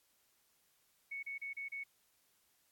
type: tone bursts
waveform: sine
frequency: 2217 Hz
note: C#7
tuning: in tune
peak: -40 dBFS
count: 5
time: 1.11-1.838 s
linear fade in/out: 10 ms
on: 120 ms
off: 32 ms
effects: white hiss -74 dBFS RMS until 2.71 s + AAC 64 kbps